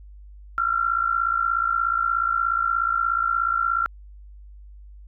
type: tone with amplitude modulation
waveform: sine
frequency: 1368 Hz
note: F6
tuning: 36 cents flat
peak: -16 dBFS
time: 0.58-3.86 s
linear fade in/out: 0 ms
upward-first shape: sine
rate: 56.8 Hz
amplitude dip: 80%
effects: added 50 Hz sine -41 dBFS peak until 5.07 s